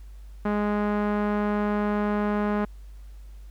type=tone with low-pass filter; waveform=sawtooth; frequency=207.7 Hz; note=G#3; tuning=in tune; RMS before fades=-25 dBFS; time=0.45-2.65 s; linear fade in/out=5 ms; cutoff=1400 Hz; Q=1.2; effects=added 50 Hz sine -40 dBFS peak until 3.5 s + pink hiss -62 dBFS RMS until 3.5 s